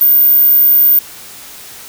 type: tone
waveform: sine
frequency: 14470 Hz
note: A9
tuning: 47 cents sharp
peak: -5 dBFS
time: 0.01-0.99 s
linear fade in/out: 2 ms
effects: white hiss -33 dBFS RMS until 1.88 s